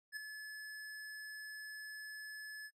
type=tone with ADSR envelope; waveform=square; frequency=1720 Hz; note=A6; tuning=40 cents flat; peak=-39 dBFS; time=0.12-2.71 s; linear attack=47 ms; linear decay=6 ms; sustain=-7 dB; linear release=53 ms; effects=noise-tail reverb RT60 0.1 s tail -25 dB re dry + resampled to 32000 Hz